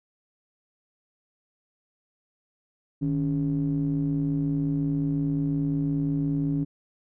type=ring-modulated tone; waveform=triangle; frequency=62.8 Hz; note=B1; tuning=30 cents sharp; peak=-18 dBFS; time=3.01-6.65 s; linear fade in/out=20 ms; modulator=217 Hz; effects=none